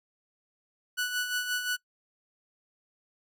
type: tone with tremolo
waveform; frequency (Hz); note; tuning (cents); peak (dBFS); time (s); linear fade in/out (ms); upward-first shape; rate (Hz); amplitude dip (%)
sawtooth; 1480; F#6; 0; -23; 0.97-1.77; 20; sine; 5.7; 55
effects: noise-tail reverb RT60 0.1 s tail -22 dB re dry